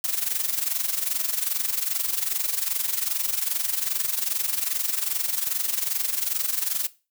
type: noise with amplitude modulation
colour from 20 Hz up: blue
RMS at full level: -23 dBFS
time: 0.04-6.87 s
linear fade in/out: 2 ms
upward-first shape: sine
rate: 22.5 Hz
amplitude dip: 75%
effects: noise-tail reverb RT60 0.3 s tail -18 dB re dry